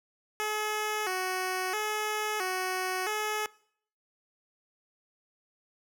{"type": "tone with vibrato", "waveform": "10% pulse", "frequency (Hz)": 397.7, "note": "G4", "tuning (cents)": 25, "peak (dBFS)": -21, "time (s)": [0.4, 3.46], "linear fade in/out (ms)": 0, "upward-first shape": "square", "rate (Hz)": 0.75, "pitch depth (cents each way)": 120, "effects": ["noise-tail reverb RT60 0.6 s tail -22 dB re dry"]}